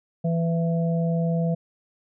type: harmonic tone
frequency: 166.6 Hz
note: E3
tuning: 19 cents sharp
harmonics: 1 / 3 / 4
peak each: -21 / -31 / -31 dBFS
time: 0.24-1.55 s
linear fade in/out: 10 ms
effects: none